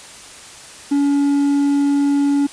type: tone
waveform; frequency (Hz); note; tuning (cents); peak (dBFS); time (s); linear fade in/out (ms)
triangle; 283.4; C#4; +38; -11; 0.91-2.47; 10
effects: white hiss -38 dBFS RMS until 2.52 s + resampled to 22050 Hz